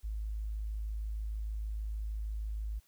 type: tone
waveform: sine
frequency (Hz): 53.2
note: G#1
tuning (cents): +42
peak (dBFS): -34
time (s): 0.03-2.8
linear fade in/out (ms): 20
effects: white hiss -69 dBFS RMS until 2.87 s